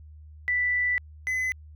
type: tone pair in turn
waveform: sine / triangle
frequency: 1977 / 2023 Hz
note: B6 / B6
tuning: +1 / +41 cents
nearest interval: unison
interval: 40 cents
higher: second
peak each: -22 / -23 dBFS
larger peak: first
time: 0.48-0.98 / 1.27-1.52 s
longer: first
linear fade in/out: 0 ms
effects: added 76 Hz sine -44 dBFS peak until 1.75 s